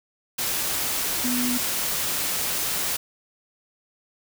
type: tone in noise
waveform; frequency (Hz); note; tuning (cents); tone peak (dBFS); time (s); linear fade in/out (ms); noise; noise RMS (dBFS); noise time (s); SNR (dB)
sine; 246.9; B3; 0; -24; 1.24-1.58; 10; white; -26; 0.38-2.97; -1
effects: none